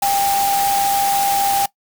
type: tone in noise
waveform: sine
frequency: 796 Hz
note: G5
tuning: 26 cents sharp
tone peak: -15 dBFS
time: 0.02-1.66 s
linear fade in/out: 5 ms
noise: white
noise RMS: -23 dBFS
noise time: 0.02-1.66 s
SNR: +5 dB
effects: noise-tail reverb RT60 0.1 s tail -20 dB re dry